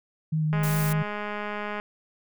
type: tone with vibrato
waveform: sine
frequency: 155.56 Hz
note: D#3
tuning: in tune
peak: -22 dBFS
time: 0.32-1.03 s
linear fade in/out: 10 ms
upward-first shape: sine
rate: 5 Hz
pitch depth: 19 cents each way
type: click train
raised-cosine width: 0.5 ms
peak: -18 dBFS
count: 265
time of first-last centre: 0.53-1.799 s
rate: 208 Hz
type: noise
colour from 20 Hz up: blue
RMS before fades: -34 dBFS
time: 0.63-0.93 s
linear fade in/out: 5 ms
effects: none